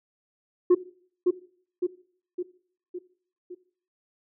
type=tone with echo; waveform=sine; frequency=359.1 Hz; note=F4; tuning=48 cents sharp; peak=-11 dBFS; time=0.7-0.75 s; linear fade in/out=10 ms; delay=560 ms; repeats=5; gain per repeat=-5 dB; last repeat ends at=3.55 s; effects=noise-tail reverb RT60 0.5 s tail -17 dB re dry + tanh soft clip ceiling -13 dBFS